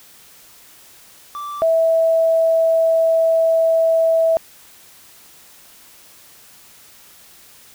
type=tone pair in turn; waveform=triangle / sine; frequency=1169 / 653.8 Hz; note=D6 / E5; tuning=-8 / -14 cents; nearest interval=minor seventh; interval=1006 cents; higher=first; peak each=-24 / -12 dBFS; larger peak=second; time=1.35-1.62 / 1.62-4.37 s; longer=second; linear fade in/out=0 ms; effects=white hiss -46 dBFS RMS until 7.74 s